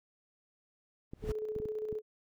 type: noise with exponential growth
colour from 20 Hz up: brown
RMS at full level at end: -33 dBFS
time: 1.11-1.32 s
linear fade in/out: 5 ms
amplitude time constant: 45 ms
type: clicks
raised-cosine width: 3 ms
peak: -29 dBFS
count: 7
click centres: 1.135 / 1.24 / 1.292 / 1.563 / 1.601 / 1.657 / 1.927 s
type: tone with tremolo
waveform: sine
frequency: 430.1 Hz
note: A4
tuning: 39 cents flat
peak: -33 dBFS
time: 1.22-2.02 s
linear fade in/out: 50 ms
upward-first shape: square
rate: 15 Hz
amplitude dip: 40%
effects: none